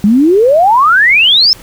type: exponential sweep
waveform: sine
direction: up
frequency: 195.2 to 5400 Hz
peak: -4 dBFS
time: 0.04-1.53 s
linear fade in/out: 0 ms
effects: pink hiss -36 dBFS RMS until 1.62 s